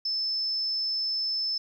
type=tone; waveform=sine; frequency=5260 Hz; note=E8; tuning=5 cents flat; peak=-26 dBFS; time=0.05-1.58 s; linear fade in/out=5 ms; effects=10-bit